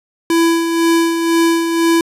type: tone with tremolo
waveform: square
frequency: 333 Hz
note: E4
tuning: 18 cents sharp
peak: -10 dBFS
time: 0.3-2.01 s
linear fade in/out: 2 ms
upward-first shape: sine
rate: 2 Hz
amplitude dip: 50%
effects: resampled to 32000 Hz